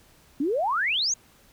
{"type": "exponential sweep", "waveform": "sine", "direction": "up", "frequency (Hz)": [261.6, 6870], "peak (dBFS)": -22, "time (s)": [0.4, 1.14], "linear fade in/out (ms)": 5, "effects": ["pink hiss -57 dBFS RMS until 1.52 s"]}